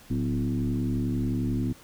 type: tone with frequency modulation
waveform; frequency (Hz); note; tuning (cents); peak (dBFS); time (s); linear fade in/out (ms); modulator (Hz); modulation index
sine; 180; F#3; -47; -24; 0.1-1.73; 10; 71.3; 1.7
effects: pink hiss -52 dBFS RMS until 1.83 s